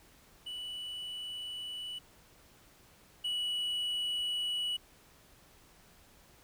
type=tone pair in turn; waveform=triangle; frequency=2960 / 2940 Hz; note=F#7 / F#7; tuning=0 / -12 cents; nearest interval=unison; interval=12 cents; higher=first; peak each=-37 / -30 dBFS; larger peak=second; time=0.46-1.99 / 3.24-4.77 s; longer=neither; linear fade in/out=10 ms; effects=pink hiss -61 dBFS RMS until 6.43 s